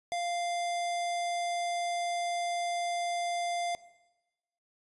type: tone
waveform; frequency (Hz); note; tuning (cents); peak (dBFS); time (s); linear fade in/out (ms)
square; 696; F5; -6; -31; 0.12-3.75; 0
effects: noise-tail reverb RT60 1.0 s tail -17 dB re dry + resampled to 24000 Hz